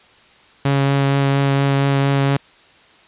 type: tone with vibrato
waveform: sawtooth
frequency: 138.59 Hz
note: C#3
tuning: in tune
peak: -10 dBFS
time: 0.65-2.37 s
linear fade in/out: 5 ms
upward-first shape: triangle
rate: 4.3 Hz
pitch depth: 12 cents each way
effects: white hiss -49 dBFS RMS until 3.07 s + resampled to 8000 Hz